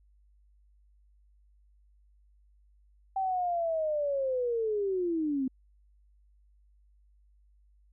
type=linear sweep; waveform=sine; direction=down; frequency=778 to 255.1 Hz; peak=-27 dBFS; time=3.16-5.48 s; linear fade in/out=5 ms; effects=added 50 Hz sine -60 dBFS peak until 7.92 s